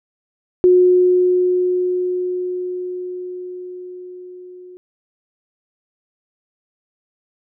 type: tone with level ramp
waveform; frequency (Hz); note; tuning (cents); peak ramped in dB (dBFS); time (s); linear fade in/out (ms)
sine; 362.5; F#4; -35; -7 to -36; 0.64-4.77; 0
effects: none